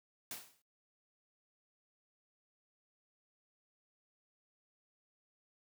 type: noise with exponential decay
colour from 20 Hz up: white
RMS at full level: -41 dBFS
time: 0.31-0.62 s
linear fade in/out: 2 ms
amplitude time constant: 67 ms
effects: noise-tail reverb RT60 0.2 s tail -22 dB re dry + high-pass 80 Hz 12 dB/octave